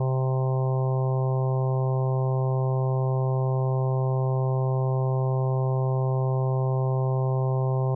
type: harmonic tone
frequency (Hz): 130.81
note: C3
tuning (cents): 0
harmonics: 1 / 3 / 4 / 5 / 6 / 7 / 8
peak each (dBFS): -22 / -32 / -34 / -36 / -38 / -39 / -40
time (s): 0-7.95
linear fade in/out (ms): 5
effects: none